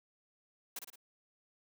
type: noise with echo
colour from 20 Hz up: white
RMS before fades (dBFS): -41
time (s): 0.76-0.79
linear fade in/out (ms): 5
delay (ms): 56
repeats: 3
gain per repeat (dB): -5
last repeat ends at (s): 0.958
effects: high-pass 200 Hz 12 dB/octave